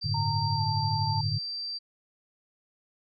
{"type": "tone", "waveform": "sine", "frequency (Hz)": 4688, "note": "D8", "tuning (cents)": -4, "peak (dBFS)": -32, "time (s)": [0.01, 1.79], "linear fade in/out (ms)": 20}
{"type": "chord", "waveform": "sine", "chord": "G suspended second", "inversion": "none", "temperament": "just", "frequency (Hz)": [98, 110.25, 147], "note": ["G2", "A2", "D3"], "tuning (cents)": [0, 4, 2], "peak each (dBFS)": [-33, -30, -31], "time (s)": [0.04, 1.39], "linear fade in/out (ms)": 10}
{"type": "tone with pitch glide", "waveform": "sine", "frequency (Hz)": [920, 886.6], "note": ["A#5", "A5"], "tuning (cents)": [-23, 13], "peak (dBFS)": -30, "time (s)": [0.14, 1.21], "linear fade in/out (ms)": 5, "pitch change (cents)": -64, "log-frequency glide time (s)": [0.55, 0.61]}
{"effects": []}